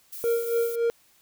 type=noise; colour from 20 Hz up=violet; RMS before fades=-38 dBFS; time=0.12-0.76 s; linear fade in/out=10 ms
type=tone with tremolo; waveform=triangle; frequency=466.2 Hz; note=A#4; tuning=in tune; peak=-18 dBFS; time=0.24-0.9 s; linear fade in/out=0 ms; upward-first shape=sine; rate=3.6 Hz; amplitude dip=65%
effects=white hiss -61 dBFS RMS until 1.21 s